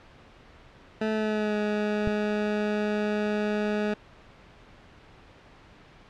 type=tone with pitch glide; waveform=20% pulse; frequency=217.6 to 209.9 Hz; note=A3 to G#3; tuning=-19 to +19 cents; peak=-20 dBFS; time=1.01-3.94 s; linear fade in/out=5 ms; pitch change=-62 cents; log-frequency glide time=1.12-1.56 s
type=click; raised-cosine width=5 ms; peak=-16 dBFS; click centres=2.074 s
effects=pink hiss -52 dBFS RMS until 6.09 s + low-pass 3000 Hz 12 dB/octave